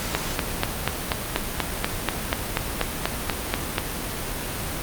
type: click train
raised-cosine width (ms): 0.3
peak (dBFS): -4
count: 16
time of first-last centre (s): 0.15-3.782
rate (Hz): 4.13
effects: pink hiss -29 dBFS RMS until 4.82 s + Opus 48 kbps